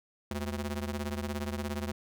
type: ring-modulated tone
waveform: sawtooth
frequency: 146.83 Hz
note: D3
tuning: in tune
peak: -26 dBFS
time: 0.31-1.92 s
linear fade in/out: 2 ms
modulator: 64.9 Hz
effects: none